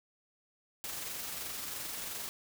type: noise with amplitude modulation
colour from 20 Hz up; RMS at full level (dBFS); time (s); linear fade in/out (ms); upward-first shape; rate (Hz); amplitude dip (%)
white; -39; 0.84-2.29; 0; sine; 22.9; 30
effects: none